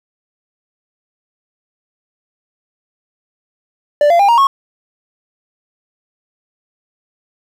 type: tone with pitch steps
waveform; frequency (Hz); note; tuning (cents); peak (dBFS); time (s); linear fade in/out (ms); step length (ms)
triangle; 587.3 / 686.4 / 802.3 / 937.7 / 1095.9; D5 / F5 / G5 / A#5 / C#6; 0 / -30 / +40 / +10 / -20; -5; 4.01-4.47; 2; 92
effects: 7-bit